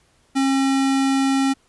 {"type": "tone", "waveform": "square", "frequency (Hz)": 270, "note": "C#4", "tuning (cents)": -45, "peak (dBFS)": -17, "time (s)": [0.35, 1.54], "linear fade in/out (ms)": 20, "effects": ["pink hiss -60 dBFS RMS until 1.68 s", "resampled to 24000 Hz"]}